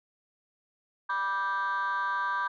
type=chord; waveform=sine; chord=G major; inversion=first; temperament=just; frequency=980 / 1176 / 1568 Hz; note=B5 / D6 / G6; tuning=-14 / +2 / 0 cents; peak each=-30 dBFS; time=1.09-2.48 s; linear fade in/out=10 ms; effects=tanh soft clip ceiling -23 dBFS